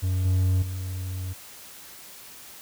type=tone with level steps; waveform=triangle; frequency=92.5 Hz; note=F#2; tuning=in tune; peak=-20 / -17 / -27 dBFS; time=0.02-1.34 s; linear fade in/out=20 ms; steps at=0.25 / 0.62 s; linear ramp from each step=5 ms; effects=white hiss -45 dBFS RMS until 2.61 s